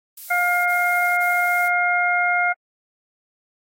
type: noise bursts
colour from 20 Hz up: violet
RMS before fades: -35 dBFS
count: 3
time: 0.17-1.684 s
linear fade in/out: 5 ms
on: 480 ms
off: 37 ms
type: harmonic tone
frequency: 709 Hz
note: F5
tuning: 26 cents sharp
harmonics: 1 / 2 / 3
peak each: -21 / -21 / -21 dBFS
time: 0.3-2.53 s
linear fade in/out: 10 ms
effects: AAC 48 kbps